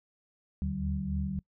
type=tone cluster; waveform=sine; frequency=75.3 / 78.9 / 148 / 191.3 Hz; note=D2 / D#2 / D3 / G3; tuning=+44 / +25 / +14 / -42 cents; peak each=-35 / -37 / -38 / -33 dBFS; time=0.62-1.39 s; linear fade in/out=0 ms; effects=noise-tail reverb RT60 0.1 s tail -24 dB re dry